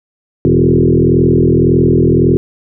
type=tone with frequency modulation; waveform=sine; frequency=253.1 Hz; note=B3; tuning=43 cents sharp; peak=-6 dBFS; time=0.45-2.37 s; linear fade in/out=0 ms; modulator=41.8 Hz; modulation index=3.8; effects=none